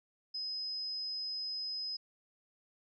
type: tone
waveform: sine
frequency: 5060 Hz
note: D#8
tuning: 28 cents sharp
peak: -36 dBFS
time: 0.34-1.97 s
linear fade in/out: 10 ms
effects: none